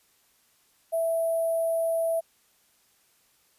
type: tone with sample-and-hold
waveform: sine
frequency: 659 Hz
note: E5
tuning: 1 cent flat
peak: -23 dBFS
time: 0.92-2.21 s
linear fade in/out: 20 ms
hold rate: 11025 Hz
effects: white hiss -65 dBFS RMS until 3.58 s + resampled to 32000 Hz